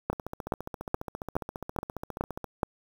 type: two click trains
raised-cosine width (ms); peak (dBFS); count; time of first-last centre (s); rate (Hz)
1; -21 / -11; 35 / 7; 0.13-2.443 / 0.1-2.632; 14.7 / 2.37
effects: 7-bit